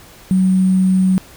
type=tone with sample-and-hold; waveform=sine; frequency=187 Hz; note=F#3; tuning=19 cents sharp; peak=-10 dBFS; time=0.31-1.18 s; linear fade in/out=0 ms; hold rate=8820 Hz; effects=pink hiss -42 dBFS RMS until 1.36 s